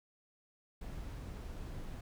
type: noise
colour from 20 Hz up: brown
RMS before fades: -44 dBFS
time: 0.81-2.01 s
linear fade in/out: 5 ms
effects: none